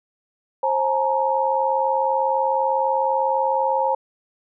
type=tone cluster; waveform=sine; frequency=532 / 854 / 934 Hz; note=C5 / G#5 / A#5; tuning=+29 / +48 / +3 cents; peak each=-22 dBFS; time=0.63-3.95 s; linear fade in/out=5 ms; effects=none